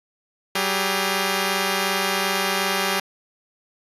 5% pulse tone pair together, 191 / 404.7 Hz, G3 / G#4, -45 / -45 cents, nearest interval octave + minor second, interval 1300 cents, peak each -12 dBFS, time 0.55-3 s, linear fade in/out 5 ms, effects resampled to 32000 Hz

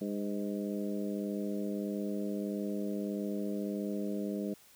harmonic tone with a mistuned harmonic, 101.6 Hz, G#2, 38 cents flat, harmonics 2 / 3 / 4 / 5 / 6, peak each -35 / -39 / -41 / -43 / -45 dBFS, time 0.01-4.54 s, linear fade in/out 5 ms, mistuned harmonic 6, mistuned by +39 cents, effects white hiss -60 dBFS RMS until 4.75 s

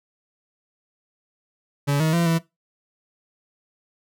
40% pulse tone with pitch steps, 142.5 / 158.2 / 169.9 / 165.1 Hz, C#3 / D#3 / F3 / E3, +48 / +29 / -47 / +3 cents, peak -17 dBFS, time 1.87-2.39 s, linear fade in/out 20 ms, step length 130 ms, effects noise-tail reverb RT60 0.2 s tail -19 dB re dry

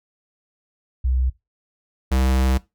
sine / square tone pair in turn, 63.7 / 65.15 Hz, C2 / C2, -46 / -7 cents, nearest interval unison, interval 39 cents, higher second, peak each -17 dBFS, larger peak neither, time 1.04-1.3 / 2.11-2.58 s, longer second, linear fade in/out 10 ms, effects noise-tail reverb RT60 0.2 s tail -19 dB re dry

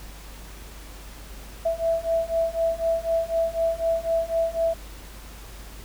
sine beating tone pair, 659.3 / 663.3 Hz, E5 / E5, 0 / +11 cents, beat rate 4 Hz, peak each -25 / -24 dBFS, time 1.65-4.74 s, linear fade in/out 10 ms, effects added 50 Hz sine -40 dBFS peak until 5.84 s + pink hiss -45 dBFS RMS until 5.84 s

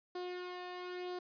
sawtooth tone with flanger, 360 Hz, F#4, 47 cents flat, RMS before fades -43 dBFS, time 0.15-1.19 s, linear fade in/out 5 ms, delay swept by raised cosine 0.2 to 1.13 ms, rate 0.98 Hz, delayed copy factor +0.5, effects resampled to 11025 Hz

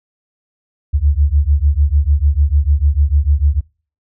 sine beating tone pair, 69.3 / 76 Hz, C#2 / D#2, 0 / -40 cents, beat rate 6.7 Hz, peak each -13 / -13 dBFS, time 0.93-3.61 s, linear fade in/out 20 ms, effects noise-tail reverb RT60 0.4 s tail -25 dB re dry

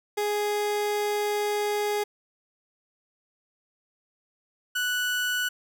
30% pulse tone pair in turn, 415.3 / 1480 Hz, G#4 / F#6, 0 / 0 cents, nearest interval octave + minor seventh, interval 2200 cents, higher second, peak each -22 dBFS, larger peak neither, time 0.17-2.04 / 4.75-5.49 s, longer first, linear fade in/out 10 ms, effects none

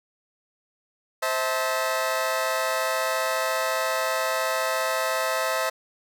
20% pulse chord, A minor, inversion first, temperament equal with one note detuned, 523.3 / 646.4 / 880 Hz, C5 / E5 / A5, 0 / -34 / 0 cents, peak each -23 / -21 / -27 dBFS, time 1.22-5.7 s, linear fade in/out 10 ms, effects none

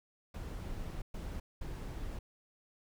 brown noise bursts at uneven times, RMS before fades -41 dBFS, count 3, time 0.34-1.02 / 1.14-1.4 / 1.61-2.19 s, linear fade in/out 5 ms, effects none

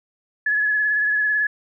sine tone with vibrato, 1700 Hz, G#6, 40 cents sharp, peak -17 dBFS, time 0.46-1.47 s, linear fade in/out 5 ms, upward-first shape sine, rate 18 Hz, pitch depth 27 cents each way, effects none

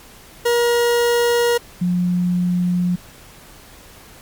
40% pulse / sine tone pair in turn, 475.7 / 178.19 Hz, A#4 / F3, +35 / +35 cents, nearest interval octave + perfect fourth, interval 1700 cents, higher first, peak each -13 / -15 dBFS, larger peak first, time 0.45-1.58 / 1.81-2.96 s, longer second, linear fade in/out 10 ms, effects pink hiss -43 dBFS RMS until 4.21 s + MP3 96 kbps

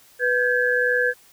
sine tone cluster, 493.8 / 1574 / 1696 Hz, B4 / G6 / G#6, 0 / +7 / +36 cents, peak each -22 dBFS, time 0.19-1.14 s, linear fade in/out 50 ms, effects white hiss -53 dBFS RMS until 1.32 s

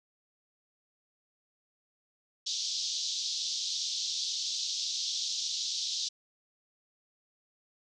pink band-pass noise, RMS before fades -34 dBFS, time 2.46-6.09 s, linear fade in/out 10 ms, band 3500 to 6300 Hz, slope 48 dB/octave, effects none

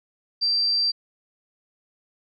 sine tone, 4699 Hz, D8, in tune, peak -19 dBFS, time 0.41-0.92 s, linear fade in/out 20 ms, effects none

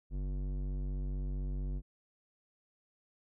square tone with low-pass filter, 47.84 Hz, G1, 41 cents flat, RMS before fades -36 dBFS, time 0.1-1.82 s, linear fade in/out 50 ms, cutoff 270 Hz, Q 0.77, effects none

